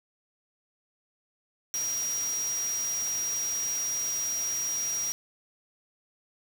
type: tone in noise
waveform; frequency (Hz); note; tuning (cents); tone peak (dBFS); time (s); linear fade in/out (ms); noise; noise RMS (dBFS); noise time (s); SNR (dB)
sine; 5720; F8; +41; -28; 1.74-5.12; 0; white; -39; 1.74-5.12; +8
effects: none